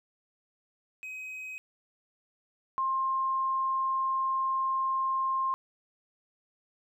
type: tone pair in turn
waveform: triangle / sine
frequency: 2527 / 1060 Hz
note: D#7 / C6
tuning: +26 / +22 cents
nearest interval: octave + minor third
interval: 1504 cents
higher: first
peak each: -36 / -26 dBFS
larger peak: second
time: 1.03-1.58 / 2.78-5.54 s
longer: second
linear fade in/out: 0 ms
effects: none